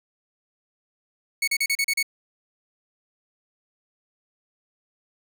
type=tone bursts; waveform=sawtooth; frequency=2217 Hz; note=C#7; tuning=in tune; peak=-17 dBFS; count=7; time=1.42-2.028 s; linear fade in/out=5 ms; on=56 ms; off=36 ms; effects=none